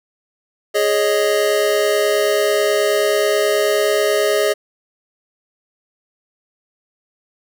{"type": "chord", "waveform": "square", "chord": "Ab suspended fourth", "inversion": "none", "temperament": "just", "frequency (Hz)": [415.3, 553.7, 623], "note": ["Ab4", "Db5", "Eb5"], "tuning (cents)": [0, -2, 2], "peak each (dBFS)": [-18, -22, -19], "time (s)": [0.74, 4.54], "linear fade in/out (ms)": 20, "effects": []}